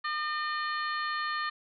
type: harmonic tone with a mistuned harmonic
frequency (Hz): 606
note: D#5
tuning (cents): -46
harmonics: 2 / 3 / 4 / 5 / 6 / 7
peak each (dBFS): -32 / -34 / -47 / -45 / -47 / -41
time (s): 0.04-1.5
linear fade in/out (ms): 10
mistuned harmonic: 6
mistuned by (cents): -19
effects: none